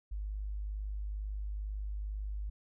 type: tone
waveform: sine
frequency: 51.1 Hz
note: G#1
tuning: 27 cents flat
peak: -35 dBFS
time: 0.11-2.5 s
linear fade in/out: 10 ms
effects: none